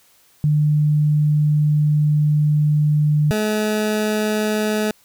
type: tone pair in turn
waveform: sine / 20% pulse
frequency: 150 / 213.6 Hz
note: D3 / G#3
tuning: +37 / +49 cents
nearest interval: tritone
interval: 612 cents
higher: second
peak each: -13 dBFS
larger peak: neither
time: 0.44-3.31 / 3.31-4.91 s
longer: first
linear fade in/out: 0 ms
effects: white hiss -55 dBFS RMS until 5.04 s